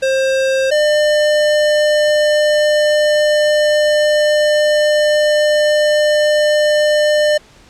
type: tone pair in turn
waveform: square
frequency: 531 / 600.6 Hz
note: C5 / D5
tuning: +25 / +39 cents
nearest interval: major second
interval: 214 cents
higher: second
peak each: -13 / -11 dBFS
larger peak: second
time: 0.02-0.71 / 0.71-7.38 s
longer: second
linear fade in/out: 10 ms
effects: pink hiss -45 dBFS RMS until 7.69 s + low-pass 7000 Hz 12 dB/octave

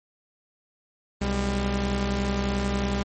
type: tone pair together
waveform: sawtooth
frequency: 63 / 200 Hz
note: B1 / G3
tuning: +35 / +35 cents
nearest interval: octave + minor sixth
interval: 2000 cents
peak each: -23 / -22 dBFS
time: 1.21-3.03 s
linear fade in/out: 10 ms
effects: MP3 32 kbps

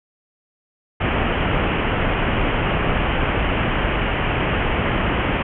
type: low-pass noise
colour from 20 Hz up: pink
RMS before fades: -20 dBFS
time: 1-5.43 s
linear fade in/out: 10 ms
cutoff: 3100 Hz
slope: 96 dB/octave
effects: none

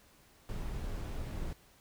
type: noise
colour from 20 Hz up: brown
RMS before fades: -38 dBFS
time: 0.49-1.53 s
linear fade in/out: 0 ms
effects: pink hiss -63 dBFS RMS until 1.8 s

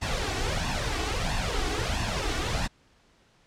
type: noise with flanger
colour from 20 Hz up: pink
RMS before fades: -28 dBFS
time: 0.01-2.68 s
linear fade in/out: 20 ms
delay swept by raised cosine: 1.1 to 2.7 ms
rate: 1.5 Hz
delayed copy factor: +0.65
effects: pink hiss -62 dBFS RMS until 3.46 s + low-pass 6000 Hz 12 dB/octave

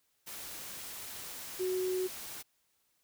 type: tone in noise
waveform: sine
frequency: 370 Hz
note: F#4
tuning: in tune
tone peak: -30 dBFS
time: 1.59-2.08 s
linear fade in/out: 20 ms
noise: white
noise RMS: -44 dBFS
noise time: 0.26-2.43 s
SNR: +11 dB
effects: white hiss -75 dBFS RMS until 3.03 s

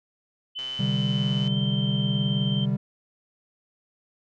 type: tone with pitch glide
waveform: sine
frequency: 3029 to 3129 Hz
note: F#7 to G7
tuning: +40 to -4 cents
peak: -30 dBFS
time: 0.55-2.66 s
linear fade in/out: 20 ms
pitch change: +56 cents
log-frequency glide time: 1.41-1.57 s
type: click train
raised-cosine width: 0.2 ms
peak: -26 dBFS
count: 117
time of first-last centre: 0.59-1.475 s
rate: 131 Hz
type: chord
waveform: triangle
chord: C suspended second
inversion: none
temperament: equal with one note detuned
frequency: 130.81 / 149.83 / 196 Hz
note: C3 / D3 / G3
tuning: 0 / +35 / 0 cents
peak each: -24 / -26 / -24 dBFS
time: 0.79-2.77 s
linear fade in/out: 10 ms
effects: none

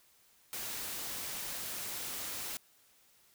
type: noise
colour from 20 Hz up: white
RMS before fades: -40 dBFS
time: 0.53-2.57 s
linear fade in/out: 0 ms
effects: white hiss -66 dBFS RMS until 3.34 s

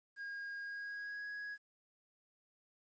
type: tone with pitch glide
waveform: triangle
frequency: 1628 to 1664.1 Hz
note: G#6 to G#6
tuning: -35 to +3 cents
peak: -40 dBFS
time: 0.16-1.58 s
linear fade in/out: 50 ms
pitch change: +38 cents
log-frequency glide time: 0.61-1.27 s
effects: resampled to 16000 Hz + 12-bit

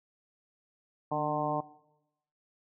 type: harmonic tone with a mistuned harmonic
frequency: 150.7 Hz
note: D3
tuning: 45 cents sharp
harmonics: 1 / 2 / 3 / 4 / 5 / 6 / 7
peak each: -38 / -37 / -40 / -35 / -34 / -35 / -37 dBFS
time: 1.11-1.61 s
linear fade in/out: 10 ms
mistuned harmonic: 2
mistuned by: -37 cents
effects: noise-tail reverb RT60 0.9 s tail -19 dB re dry

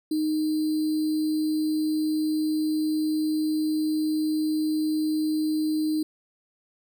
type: tone with sample-and-hold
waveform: sine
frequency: 309.5 Hz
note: D#4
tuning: 9 cents flat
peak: -22 dBFS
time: 0.11-6.03 s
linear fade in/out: 5 ms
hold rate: 4410 Hz
effects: none

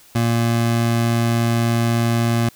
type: tone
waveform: 25% pulse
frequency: 116.54 Hz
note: A#2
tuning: in tune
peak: -12 dBFS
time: 0.15-2.49 s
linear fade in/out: 5 ms
effects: white hiss -49 dBFS RMS until 2.55 s

